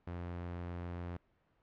sawtooth tone, 87.31 Hz, F2, in tune, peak -36 dBFS, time 0.07-1.17 s, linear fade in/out 5 ms, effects pink hiss -74 dBFS RMS until 1.62 s + low-pass 2000 Hz 12 dB/octave

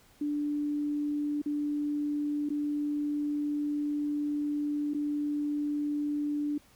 sine tone with dropouts, 293.7 Hz, D4, in tune, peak -28 dBFS, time 0.21-6.58 s, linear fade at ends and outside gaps 5 ms, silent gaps 1.418-1.459 / 2.491-2.502 / 4.937-4.945 s, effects pink hiss -61 dBFS RMS until 6.75 s

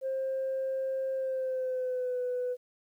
sine tone with pitch glide, 530 to 497.4 Hz, C5 to B4, +22 to +12 cents, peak -28 dBFS, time 0.01-2.57 s, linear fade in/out 50 ms, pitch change -110 cents, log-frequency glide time 1.14-2.21 s, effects tanh soft clip ceiling -26 dBFS + 11-bit

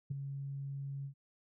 sine tone with ADSR envelope, 138.59 Hz, C#3, in tune, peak -30 dBFS, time 0.1-1.14 s, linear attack 13 ms, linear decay 11 ms, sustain -8 dB, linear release 91 ms, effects tanh soft clip ceiling -29 dBFS

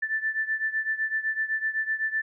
sine beating tone pair, 1760 / 1767.9 Hz, A6 / A6, 0 / +8 cents, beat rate 7.9 Hz, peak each -27 / -30 dBFS, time 0.02-2.22 s, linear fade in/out 10 ms, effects none

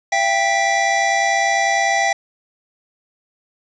square tone cluster, 679 / 788 / 1966 Hz, F5 / G5 / B6, -49 / +9 / -8 cents, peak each -22 / -19 / -20 dBFS, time 0.12-2.13 s, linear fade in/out 5 ms, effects resampled to 16000 Hz + 7-bit

